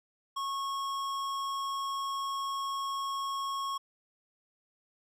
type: tone with tanh clipping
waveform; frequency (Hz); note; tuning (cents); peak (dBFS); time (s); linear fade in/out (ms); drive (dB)
sine; 1096; C#6; -20; -34; 0.36-3.78; 10; 17
effects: none

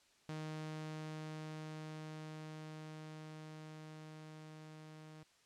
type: tone with level ramp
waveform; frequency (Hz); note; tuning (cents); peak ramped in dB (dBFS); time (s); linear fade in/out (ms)
sawtooth; 155.56; D#3; 0; -38 to -49; 0.29-5.23; 0
effects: white hiss -70 dBFS RMS until 5.45 s + low-pass 7000 Hz 12 dB/octave

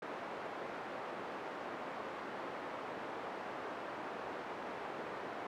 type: band-pass noise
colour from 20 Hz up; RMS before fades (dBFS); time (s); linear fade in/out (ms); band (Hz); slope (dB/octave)
pink; -44; 0.02-5.47; 5; 390 to 1400; 12
effects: none

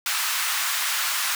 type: high-pass noise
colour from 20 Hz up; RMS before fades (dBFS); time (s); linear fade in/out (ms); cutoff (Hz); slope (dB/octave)
pink; -25; 0.06-1.35; 2; 1100; 24
effects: none

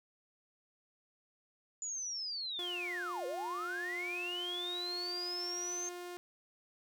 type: linear two-way sweep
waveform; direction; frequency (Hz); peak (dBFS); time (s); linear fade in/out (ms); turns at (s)
sine; down then up; 7000 to 476.1 to 6380; -37; 1.82-5.89; 2; 3.26
type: tone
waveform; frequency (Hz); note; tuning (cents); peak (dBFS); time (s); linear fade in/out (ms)
sawtooth; 354.3; F4; +25; -39; 2.59-6.17; 0
effects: none

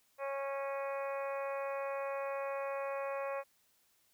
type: harmonic tone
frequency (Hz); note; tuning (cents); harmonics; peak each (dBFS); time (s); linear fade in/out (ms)
275.4; C#4; -11; 2 / 3 / 4 / 5 / 6 / 7 / 8 / 9; -37 / -46 / -43 / -51 / -52 / -52 / -54 / -50; 0.18-3.44; 50
effects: white hiss -72 dBFS RMS until 4.13 s

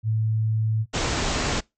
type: tone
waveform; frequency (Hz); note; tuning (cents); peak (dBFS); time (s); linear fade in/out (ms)
sine; 110; A2; 0; -20; 0.03-0.86; 50
type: low-pass noise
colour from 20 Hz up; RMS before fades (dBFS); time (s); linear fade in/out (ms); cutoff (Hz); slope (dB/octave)
pink; -25; 0.93-1.61; 20; 7800; 96
effects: noise-tail reverb RT60 0.2 s tail -24 dB re dry

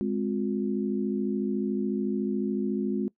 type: chord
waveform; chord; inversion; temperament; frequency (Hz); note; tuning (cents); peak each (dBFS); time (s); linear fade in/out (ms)
sine; F minor; first; equal with one note detuned; 207.7 / 261.6 / 358; Ab3 / C4 / F4; 0 / 0 / +43; -28 / -31 / -31; 0.01-3.08; 0
effects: noise-tail reverb RT60 0.1 s tail -21 dB re dry

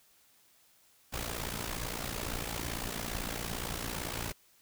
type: noise with amplitude modulation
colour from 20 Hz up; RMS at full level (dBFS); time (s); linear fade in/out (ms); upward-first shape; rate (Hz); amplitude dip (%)
pink; -34; 1.12-4.33; 20; sine; 57.7; 75
effects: white hiss -65 dBFS RMS until 4.61 s

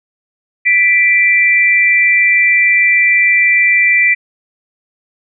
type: tone pair together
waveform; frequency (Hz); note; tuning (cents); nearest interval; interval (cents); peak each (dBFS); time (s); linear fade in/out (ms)
sine; 1975.5 / 2349; B6 / D7; 0 / 0; minor third; 300; -10; 0.65-4.15; 20
effects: none

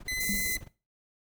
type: noise with tremolo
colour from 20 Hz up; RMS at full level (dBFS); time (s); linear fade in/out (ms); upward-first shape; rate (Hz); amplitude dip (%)
brown; -40; 0-0.68; 5; sine; 18; 95
type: tone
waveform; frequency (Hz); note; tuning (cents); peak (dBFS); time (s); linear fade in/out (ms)
sawtooth; 2026; B6; +44; -27; 0.08-0.57; 2
type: band-stop noise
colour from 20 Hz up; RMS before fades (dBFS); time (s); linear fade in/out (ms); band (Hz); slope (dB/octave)
white; -34; 0.2-0.56; 5; 510 to 5800; 48
type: tone with exponential decay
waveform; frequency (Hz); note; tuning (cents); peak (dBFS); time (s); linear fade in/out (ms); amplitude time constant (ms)
sine; 200.9; G3; +43; -28; 0.29-0.57; 2; 60
effects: noise-tail reverb RT60 0.3 s tail -18 dB re dry

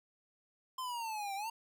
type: exponential two-way sweep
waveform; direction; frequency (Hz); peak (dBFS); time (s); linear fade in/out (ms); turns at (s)
square; down then up; 1046.5 to 773 to 935; -38; 0.78-1.5; 5; 1.35
effects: none

